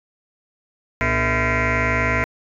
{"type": "tone with frequency modulation", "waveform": "sine", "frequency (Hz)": 1016, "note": "B5", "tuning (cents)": 49, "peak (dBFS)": -15, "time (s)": [1.01, 2.24], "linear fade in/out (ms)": 0, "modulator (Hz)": 180, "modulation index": 7.1, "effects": ["tanh soft clip ceiling -14 dBFS"]}